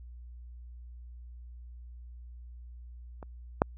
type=clicks; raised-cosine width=1 ms; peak=-29 / -7 dBFS; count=2; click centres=3.228 / 3.619 s; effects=added 60 Hz sine -44 dBFS peak until 3.77 s